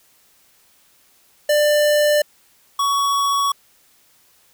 square tone pair in turn, 594 / 1121.3 Hz, D5 / C#6, +20 / +20 cents, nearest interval major seventh, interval 1100 cents, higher second, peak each -14 / -17 dBFS, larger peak first, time 1.49-2.22 / 2.79-3.52 s, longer neither, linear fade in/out 5 ms, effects white hiss -56 dBFS RMS until 4.53 s

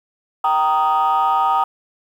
sine chord, Eb major, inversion first, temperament just, 777.8 / 933.4 / 1244.5 Hz, G5 / Bb5 / Eb6, -14 / +2 / 0 cents, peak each -17 dBFS, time 0.44-1.64 s, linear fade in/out 5 ms, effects tanh soft clip ceiling -9 dBFS + 8-bit

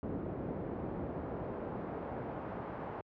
brown noise with band-pass filter sweep, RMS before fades -40 dBFS, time 0.03-3.01 s, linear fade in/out 0 ms, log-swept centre 340 to 830 Hz, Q 0.82, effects high-pass 60 Hz 12 dB/octave + low-pass 2000 Hz 12 dB/octave

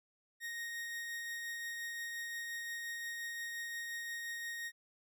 40% pulse tone with tremolo, 1864.7 Hz, A#6, in tune, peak -38 dBFS, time 0.4-4.72 s, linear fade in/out 50 ms, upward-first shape triangle, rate 5.7 Hz, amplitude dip 25%, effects none

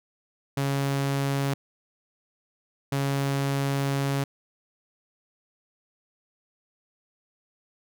sawtooth tone bursts at uneven times, 138.59 Hz, C#3, in tune, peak -20 dBFS, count 2, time 0.57-1.54 / 2.92-4.24 s, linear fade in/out 5 ms, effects none

